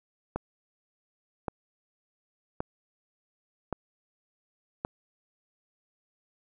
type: click train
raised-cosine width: 1 ms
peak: -16 dBFS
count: 5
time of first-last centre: 0.36-4.849 s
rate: 0.891 Hz
effects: none